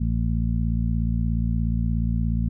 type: harmonic tone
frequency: 56.9 Hz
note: A#1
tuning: 41 cents flat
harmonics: 1 / 2 / 3 / 4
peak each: -23 / -26 / -28 / -29 dBFS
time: 0-2.49 s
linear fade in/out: 10 ms
effects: none